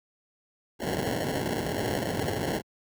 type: noise with sample-and-hold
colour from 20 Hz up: white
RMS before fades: -29 dBFS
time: 0.79-2.62 s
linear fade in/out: 50 ms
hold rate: 1225 Hz
effects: high-pass 80 Hz 12 dB/octave